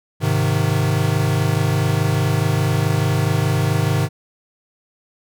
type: chord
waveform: square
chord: Ab major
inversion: none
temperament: equal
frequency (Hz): 103.83 / 130.81 / 155.56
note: Ab2 / C3 / Eb3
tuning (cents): 0 / 0 / 0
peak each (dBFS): -21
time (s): 0.2-4.09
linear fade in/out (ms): 50
effects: none